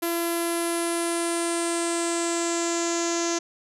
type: tone with low-pass filter sweep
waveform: sawtooth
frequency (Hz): 339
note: E4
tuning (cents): +49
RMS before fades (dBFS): -26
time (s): 0.02-3.39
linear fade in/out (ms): 10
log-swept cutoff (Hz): 12000 to 6400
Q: 6.5
effects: none